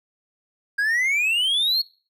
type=exponential sweep; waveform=triangle; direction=up; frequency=1604 to 4389 Hz; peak=-17 dBFS; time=0.78-1.82 s; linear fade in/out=10 ms; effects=noise-tail reverb RT60 0.4 s tail -23 dB re dry